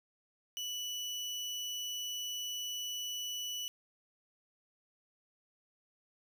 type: tone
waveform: 30% pulse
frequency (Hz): 2960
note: F#7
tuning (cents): 0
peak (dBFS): -34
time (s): 0.57-3.68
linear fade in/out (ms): 0
effects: none